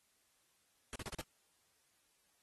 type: noise bursts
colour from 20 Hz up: pink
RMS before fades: -44 dBFS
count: 5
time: 0.93-1.212 s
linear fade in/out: 0 ms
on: 26 ms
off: 38 ms
effects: white hiss -75 dBFS RMS until 2.42 s + AAC 32 kbps